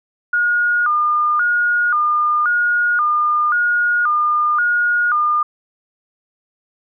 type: tone with vibrato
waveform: sine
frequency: 1318.5 Hz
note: E6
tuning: in tune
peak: -13 dBFS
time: 0.33-5.43 s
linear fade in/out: 5 ms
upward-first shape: square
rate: 0.94 Hz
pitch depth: 150 cents each way
effects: none